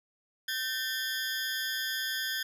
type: ring-modulated tone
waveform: 20% pulse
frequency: 1671 Hz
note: G#6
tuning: 10 cents sharp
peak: -23 dBFS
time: 0.48-2.43 s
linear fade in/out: 5 ms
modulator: 125 Hz
effects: none